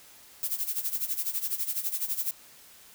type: noise with tremolo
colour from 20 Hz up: violet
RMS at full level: -28 dBFS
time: 0.43-2.31 s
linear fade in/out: 0 ms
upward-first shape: sine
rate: 12 Hz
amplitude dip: 80%
effects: white hiss -53 dBFS RMS until 2.94 s